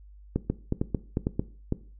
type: two click trains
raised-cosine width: 3 ms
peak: -12 / -12 dBFS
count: 4 / 5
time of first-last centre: 0.36-1.724 / 0.5-1.395 s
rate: 2.2 / 4.47 Hz
effects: noise-tail reverb RT60 0.4 s tail -17 dB re dry + added 50 Hz sine -47 dBFS peak until 1.99 s